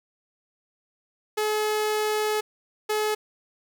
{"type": "tone bursts at uneven times", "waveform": "sawtooth", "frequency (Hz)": 426.6, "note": "G#4", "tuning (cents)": 46, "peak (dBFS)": -19, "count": 2, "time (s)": [[1.37, 2.41], [2.89, 3.15]], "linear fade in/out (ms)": 10, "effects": []}